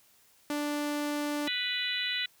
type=tone; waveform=sawtooth; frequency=293.7 Hz; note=D4; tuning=in tune; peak=-26 dBFS; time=0.5-1.48 s; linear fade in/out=2 ms
type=harmonic tone; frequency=493.9 Hz; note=B4; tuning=in tune; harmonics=3 / 4 / 5 / 6 / 7 / 8; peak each=-40 / -35 / -38 / -35 / -38 / -35 dBFS; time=1.47-2.26 s; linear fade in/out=5 ms
effects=white hiss -63 dBFS RMS until 2.4 s